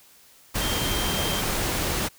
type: tone in noise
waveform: sine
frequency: 3165 Hz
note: G7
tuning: 16 cents sharp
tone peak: -31 dBFS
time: 0.6-1.42 s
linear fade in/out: 20 ms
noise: pink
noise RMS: -26 dBFS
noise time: 0.54-2.09 s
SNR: -8 dB
effects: white hiss -54 dBFS RMS until 2.18 s